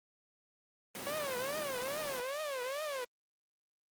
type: noise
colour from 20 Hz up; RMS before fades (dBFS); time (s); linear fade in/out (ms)
pink; -41; 0.95-2.2; 0
type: tone with vibrato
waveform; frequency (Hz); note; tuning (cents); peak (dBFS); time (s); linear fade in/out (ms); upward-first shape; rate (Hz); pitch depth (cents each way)
sawtooth; 552; C#5; -7; -32; 1.06-3.05; 10; triangle; 2.4; 230
effects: high-pass 200 Hz 12 dB/octave + Opus 24 kbps